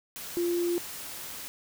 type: tone in noise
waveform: sine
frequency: 347.1 Hz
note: F4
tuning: 11 cents flat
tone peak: -25 dBFS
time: 0.37-0.78 s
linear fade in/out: 0 ms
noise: white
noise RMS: -40 dBFS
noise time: 0.16-1.48 s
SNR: +12 dB
effects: none